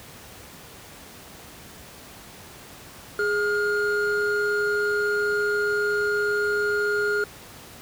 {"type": "tone pair together", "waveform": "triangle", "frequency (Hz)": [415.3, 1421.3], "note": ["G#4", "F6"], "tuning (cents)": [0, 30], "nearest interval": "octave + major sixth", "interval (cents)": 2130, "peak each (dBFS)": -22, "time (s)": [3.19, 7.24], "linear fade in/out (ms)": 2, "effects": ["pink hiss -44 dBFS RMS until 7.81 s", "high-pass 60 Hz 12 dB/octave"]}